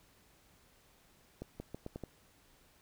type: accelerating click train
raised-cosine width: 2 ms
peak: -28 dBFS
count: 6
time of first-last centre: 1.42-2.037 s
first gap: 180 ms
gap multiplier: 0.81
effects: pink hiss -66 dBFS RMS until 2.81 s